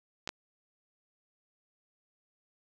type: clicks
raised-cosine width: 0.2 ms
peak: -18 dBFS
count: 2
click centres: 0.275 / 0.291 s
effects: none